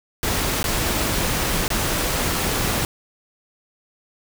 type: noise with dropouts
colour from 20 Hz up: pink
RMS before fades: -22 dBFS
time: 0.23-2.85 s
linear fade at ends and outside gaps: 1 ms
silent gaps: 0.63-0.641 / 1.68-1.703 s
effects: none